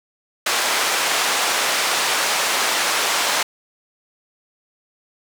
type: band-pass noise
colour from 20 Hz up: pink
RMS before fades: -20 dBFS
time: 0.46-3.43 s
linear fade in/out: 5 ms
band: 730 to 8900 Hz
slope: 12 dB/octave
effects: none